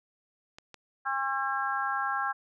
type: clicks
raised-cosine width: 0.2 ms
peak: -28 dBFS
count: 2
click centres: 0.585 / 0.743 s
type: harmonic tone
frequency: 270 Hz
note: C#4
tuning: 45 cents flat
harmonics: 3 / 4 / 5 / 6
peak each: -33 / -33 / -33 / -33 dBFS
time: 1.05-2.33 s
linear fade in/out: 20 ms
effects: none